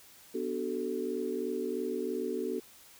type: chord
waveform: sine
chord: B minor seventh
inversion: none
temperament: equal with one note detuned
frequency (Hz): 246.9 / 293.7 / 377.1 / 440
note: B3 / D4 / F#4 / A4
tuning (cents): 0 / 0 / +33 / 0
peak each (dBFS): -38 / -39 / -35 / -36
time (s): 0.34-2.6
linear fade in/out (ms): 10
effects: white hiss -56 dBFS RMS until 2.99 s